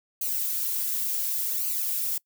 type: noise with flanger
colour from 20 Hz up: violet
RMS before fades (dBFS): -28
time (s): 0.21-2.18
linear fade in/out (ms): 5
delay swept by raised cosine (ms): 0.55 to 4.85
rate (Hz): 0.69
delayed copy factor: -0.75
effects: noise-tail reverb RT60 0.1 s tail -24 dB re dry